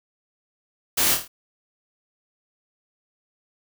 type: noise with echo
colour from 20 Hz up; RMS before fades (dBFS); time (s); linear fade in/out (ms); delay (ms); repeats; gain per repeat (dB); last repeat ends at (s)
white; -21; 0.97-1.15; 10; 26; 5; -5; 1.28
effects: none